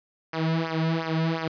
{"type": "tone with flanger", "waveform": "sawtooth", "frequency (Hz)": 162.2, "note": "E3", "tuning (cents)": -28, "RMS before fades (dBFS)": -26, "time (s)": [0.33, 1.48], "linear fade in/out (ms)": 5, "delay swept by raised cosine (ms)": [0.25, 2.65], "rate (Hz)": 2.8, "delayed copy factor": -1, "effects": ["resampled to 11025 Hz", "9-bit"]}